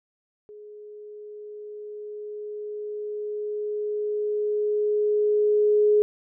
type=tone with level ramp; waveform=sine; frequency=419.6 Hz; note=G#4; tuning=18 cents sharp; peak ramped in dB=-41 to -15 dBFS; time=0.49-6.02 s; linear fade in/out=0 ms; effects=none